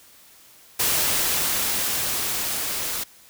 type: noise with level ramp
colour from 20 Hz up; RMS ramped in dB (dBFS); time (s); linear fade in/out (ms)
white; -21 to -28; 0.79-3.04; 10
effects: white hiss -51 dBFS RMS until 3.29 s